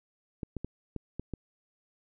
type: clicks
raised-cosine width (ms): 3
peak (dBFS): -22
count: 6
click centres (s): 0.432 / 0.567 / 0.646 / 0.963 / 1.196 / 1.337
effects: none